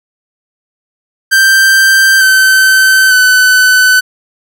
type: tone with pitch steps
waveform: 45% pulse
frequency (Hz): 1568 / 1537.5 / 1507.6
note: G6 / G6 / F#6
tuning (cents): 0 / -34 / +32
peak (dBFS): -4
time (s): 1.31-4.01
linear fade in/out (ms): 20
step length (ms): 900
effects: none